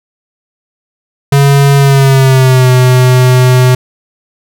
square tone with pitch glide, 140 to 126.91 Hz, C#3 to B2, +18 to +48 cents, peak -4 dBFS, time 1.32-3.75 s, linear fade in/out 5 ms, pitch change -170 cents, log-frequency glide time 1.77-2.7 s, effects none

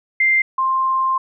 sine tone pair in turn, 2093 / 1052.9 Hz, C7 / C6, 0 / +11 cents, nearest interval octave, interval 1189 cents, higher first, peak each -12 / -15 dBFS, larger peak first, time 0.2-0.42 / 0.58-1.18 s, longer second, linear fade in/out 5 ms, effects none

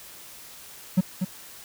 triangle tone with echo, 185 Hz, F#3, in tune, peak -13 dBFS, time 0.97-1.01 s, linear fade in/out 10 ms, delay 240 ms, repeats 1, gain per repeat -7 dB, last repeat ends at 1.25 s, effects white hiss -45 dBFS RMS until 1.64 s

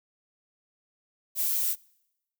violet noise, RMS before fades -27 dBFS, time 1.35-1.76 s, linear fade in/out 50 ms, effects noise-tail reverb RT60 0.9 s tail -26 dB re dry

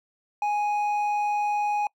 sine tone with hard clipping, 830.6 Hz, G#5, in tune, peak -24 dBFS, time 0.42-1.87 s, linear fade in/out 2 ms, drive 5 dB, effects noise-tail reverb RT60 0.1 s tail -25 dB re dry

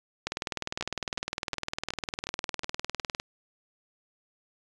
two click trains, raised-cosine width 0.2 ms, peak -13 / -17 dBFS, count 59 / 7, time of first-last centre 0.27-3.199 / 0.81-3 s, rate 19.8 / 2.74 Hz, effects resampled to 22050 Hz

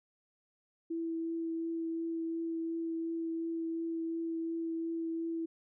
sine tone with vibrato, 329.6 Hz, E4, in tune, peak -33 dBFS, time 0.9-5.46 s, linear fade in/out 10 ms, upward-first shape triangle, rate 2.8 Hz, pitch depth 12 cents each way, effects none

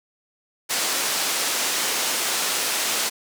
white band-pass noise, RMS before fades -24 dBFS, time 0.69-3.1 s, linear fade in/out 20 ms, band 290 to 8700 Hz, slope 12 dB/octave, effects none

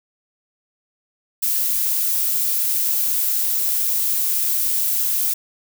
violet noise, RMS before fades -20 dBFS, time 1.42-5.34 s, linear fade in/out 10 ms, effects none

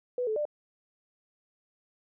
sine tone with pitch steps, 494.9 / 434.4 / 595 Hz, B4 / A4 / D5, +4 / -22 / +22 cents, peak -27 dBFS, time 0.18-0.453 s, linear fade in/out 2 ms, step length 91 ms, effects none

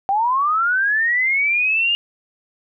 sine linear sweep, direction up, 764 to 2851 Hz, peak -15 dBFS, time 0.09-1.95 s, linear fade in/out 0 ms, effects none

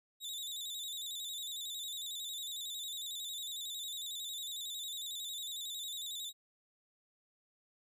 sawtooth tone with vibrato, 3667 Hz, A#7, 29 cents flat, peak -37 dBFS, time 0.2-6.33 s, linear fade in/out 50 ms, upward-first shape square, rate 11 Hz, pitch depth 64 cents each way, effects none

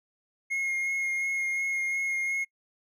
triangle tone with vibrato, 2150 Hz, C7, 47 cents sharp, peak -25 dBFS, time 0.5-2.45 s, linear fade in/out 20 ms, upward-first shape sine, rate 2.8 Hz, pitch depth 14 cents each way, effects noise-tail reverb RT60 0.1 s tail -24 dB re dry

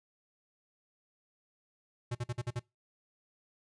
square tone bursts, 121.1 Hz, B2, 34 cents flat, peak -33 dBFS, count 6, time 2.11-2.596 s, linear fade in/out 10 ms, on 41 ms, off 48 ms, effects noise-tail reverb RT60 0.2 s tail -22 dB re dry + resampled to 22050 Hz

